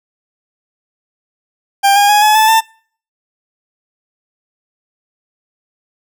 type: tone with pitch steps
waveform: 40% pulse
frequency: 795 / 813.6 / 832.6 / 852.1 / 872 / 892.4 Hz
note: G5 / G#5 / G#5 / G#5 / A5 / A5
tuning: +24 / -36 / +4 / +44 / -16 / +24 cents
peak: -6 dBFS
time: 1.83-2.61 s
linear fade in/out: 20 ms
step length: 130 ms
effects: noise-tail reverb RT60 0.5 s tail -25 dB re dry